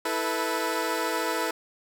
15% pulse chord, E suspended fourth, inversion none, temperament equal with one note detuned, 326.6 / 440 / 493.9 Hz, E4 / A4 / B4, -16 / 0 / 0 cents, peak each -24 dBFS, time 0.05-1.51 s, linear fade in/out 5 ms, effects none

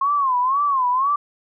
sine tone with vibrato, 1070 Hz, C6, 38 cents sharp, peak -16 dBFS, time 0.01-1.16 s, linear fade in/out 5 ms, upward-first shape sine, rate 2 Hz, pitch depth 150 cents each way, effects none

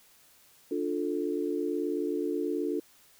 sine chord, D minor, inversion none, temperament just, 293.7 / 352.4 / 440.5 Hz, D4 / F4 / A4, 0 / +16 / +2 cents, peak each -32 / -32 / -33 dBFS, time 0.71-2.8 s, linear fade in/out 5 ms, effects white hiss -60 dBFS RMS until 3.19 s

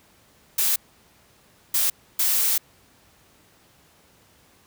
blue noise bursts at uneven times, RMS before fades -21 dBFS, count 3, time 0.58-0.76 / 1.74-1.9 / 2.19-2.58 s, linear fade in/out 5 ms, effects pink hiss -57 dBFS RMS until 4.66 s + high-pass 60 Hz 12 dB/octave

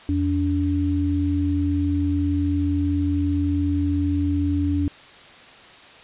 sine tone pair together, 85.61 / 287.4 Hz, F2 / D4, -34 / -37 cents, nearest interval octave + major sixth, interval 2097 cents, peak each -22 / -21 dBFS, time 0.09-4.88 s, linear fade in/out 0 ms, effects white hiss -45 dBFS RMS until 6.03 s + resampled to 8000 Hz

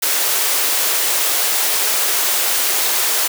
white high-pass noise, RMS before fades -17 dBFS, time 0.02-3.28 s, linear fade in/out 10 ms, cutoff 350 Hz, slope 24 dB/octave, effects none

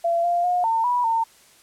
sine tone with pitch steps, 680 / 696 / 716 / 904 / 978 / 908 Hz, F5 / F5 / F5 / A5 / B5 / A#5, -46 / -6 / +43 / +47 / -17 / -46 cents, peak -18 dBFS, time 0.04-1.24 s, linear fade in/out 10 ms, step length 200 ms, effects white hiss -53 dBFS RMS until 1.62 s + low-pass 11000 Hz 12 dB/octave

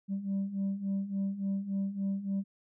sine beating tone pair, 193.8 / 197.3 Hz, G3 / G3, -20 / +11 cents, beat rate 3.5 Hz, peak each -34 / -30 dBFS, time 0.08-2.44 s, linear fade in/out 50 ms, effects tanh soft clip ceiling -27 dBFS

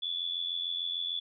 sine tone with amplitude modulation, 3440 Hz, A7, 40 cents flat, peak -28 dBFS, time 0.02-1.2 s, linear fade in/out 10 ms, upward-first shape sine, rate 86.7 Hz, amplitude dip 70%, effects none

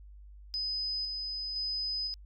sine tone with tremolo, 5020 Hz, D#8, 15 cents sharp, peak -31 dBFS, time 0.54-2.14 s, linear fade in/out 0 ms, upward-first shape square, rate 0.98 Hz, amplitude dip 30%, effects added 50 Hz sine -48 dBFS peak until 2.25 s

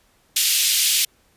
pink high-pass noise, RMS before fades -18 dBFS, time 0.36-1.05 s, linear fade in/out 5 ms, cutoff 2800 Hz, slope 24 dB/octave, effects pink hiss -60 dBFS RMS until 1.36 s + resampled to 32000 Hz

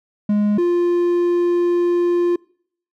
triangle tone pair in turn, 207.7 / 349.3 Hz, G#3 / F4, 0 / 0 cents, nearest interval major sixth, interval 900 cents, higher second, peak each -12 dBFS, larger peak neither, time 0.29-0.58 / 0.58-2.36 s, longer second, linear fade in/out 5 ms, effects noise-tail reverb RT60 0.6 s tail -25 dB re dry

